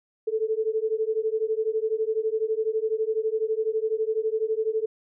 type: beating tone pair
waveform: sine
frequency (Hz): 433.8 / 445.8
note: A4 / A4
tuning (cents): -25 / +23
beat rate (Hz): 12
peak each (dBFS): -26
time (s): 0.27-4.86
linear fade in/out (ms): 10
effects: none